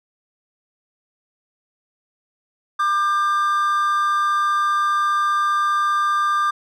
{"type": "tone pair together", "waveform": "triangle", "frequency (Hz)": [1195, 1586.4], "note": ["D6", "G6"], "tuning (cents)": [30, 20], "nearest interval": "perfect fourth", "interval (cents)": 490, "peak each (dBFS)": [-15, -24], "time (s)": [2.79, 6.51], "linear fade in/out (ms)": 10, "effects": []}